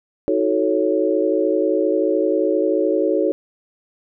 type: chord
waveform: sine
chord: D# half-diminished seventh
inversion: none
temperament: equal with one note detuned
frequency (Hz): 317.1 / 370 / 440 / 554.4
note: D#4 / F#4 / A4 / C#5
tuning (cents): +33 / 0 / 0 / 0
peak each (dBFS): -21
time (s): 0.28-3.32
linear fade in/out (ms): 0
effects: none